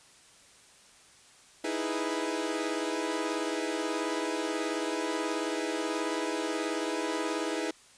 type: chord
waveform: sawtooth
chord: E major seventh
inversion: third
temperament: equal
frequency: 311.1 / 329.6 / 415.3 / 493.9 Hz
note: D#4 / E4 / G#4 / B4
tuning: 0 / 0 / 0 / 0 cents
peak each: -31 / -31 / -32 / -33 dBFS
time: 1.64-7.71 s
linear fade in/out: 5 ms
effects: white hiss -57 dBFS RMS until 7.97 s + resampled to 22050 Hz